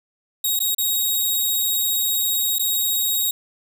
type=tone with dropouts; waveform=5% pulse; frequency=3783 Hz; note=A#7; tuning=25 cents sharp; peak=-11 dBFS; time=0.44-3.31 s; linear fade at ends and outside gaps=5 ms; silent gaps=0.592-0.602 / 0.748-0.782 / 2.585-2.594 s; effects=none